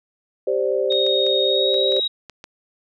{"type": "chord", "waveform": "sine", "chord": "G suspended fourth", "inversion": "none", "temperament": "equal", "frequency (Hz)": [392, 523.3, 587.3], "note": ["G4", "C5", "D5"], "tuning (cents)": [0, 0, 0], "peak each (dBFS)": [-22, -21, -24], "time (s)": [0.47, 2], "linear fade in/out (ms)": 5}
{"type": "tone with pitch glide", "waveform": "sine", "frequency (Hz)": [3729, 3818], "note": ["A#7", "A#7"], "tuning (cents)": [0, 41], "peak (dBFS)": -19, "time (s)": [0.9, 2.08], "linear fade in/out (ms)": 10, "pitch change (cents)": 41, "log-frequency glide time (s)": [1.45, 1.79]}
{"type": "clicks", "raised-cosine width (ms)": 0.2, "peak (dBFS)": -20, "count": 8, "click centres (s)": [0.923, 1.066, 1.266, 1.743, 1.922, 1.966, 2.297, 2.441]}
{"effects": []}